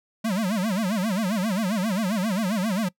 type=tone with vibrato; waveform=square; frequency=202.6 Hz; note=G#3; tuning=43 cents flat; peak=-23 dBFS; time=0.24-2.89 s; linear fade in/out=10 ms; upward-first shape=sine; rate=7.5 Hz; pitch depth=220 cents each way; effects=noise-tail reverb RT60 0.1 s tail -23 dB re dry